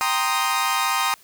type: chord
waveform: sawtooth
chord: C minor seventh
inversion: second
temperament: equal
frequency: 784 / 932.3 / 1046.5 / 1244.5 Hz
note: G5 / Bb5 / C6 / Eb6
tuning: 0 / 0 / 0 / 0 cents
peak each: -24 / -22 / -22 / -20 dBFS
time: 0.01-1.14 s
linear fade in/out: 0 ms
effects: white hiss -52 dBFS RMS until 1.23 s